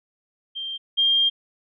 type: tone pair in turn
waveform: sine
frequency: 3169 / 3204 Hz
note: G7 / G7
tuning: +18 / +37 cents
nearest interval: unison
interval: 19 cents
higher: second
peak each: -28 / -16 dBFS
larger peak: second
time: 0.55-0.78 / 0.97-1.3 s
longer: second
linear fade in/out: 20 ms
effects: none